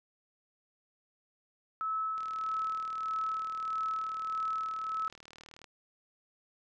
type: tone with tremolo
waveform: sine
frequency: 1300 Hz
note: E6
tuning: 24 cents flat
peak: -30 dBFS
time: 1.81-5.08 s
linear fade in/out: 0 ms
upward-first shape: sine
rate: 1.6 Hz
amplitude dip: 40%
type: click train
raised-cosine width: 0.2 ms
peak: -33 dBFS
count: 135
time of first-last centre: 2.18-5.643 s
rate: 38.7 Hz
effects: none